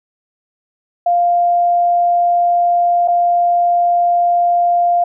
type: tone with dropouts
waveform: sine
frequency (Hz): 698.5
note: F5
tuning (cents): 0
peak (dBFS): -10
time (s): 1.06-5.04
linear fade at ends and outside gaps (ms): 5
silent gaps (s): 3.077-3.082
effects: none